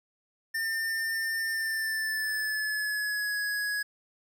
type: tone with pitch glide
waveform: square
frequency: 1802 to 1671.6 Hz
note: A6 to G#6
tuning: +41 to +11 cents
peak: -29 dBFS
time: 0.54-3.83 s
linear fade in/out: 10 ms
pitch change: -130 cents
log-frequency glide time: 1.48-3.38 s
effects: 10-bit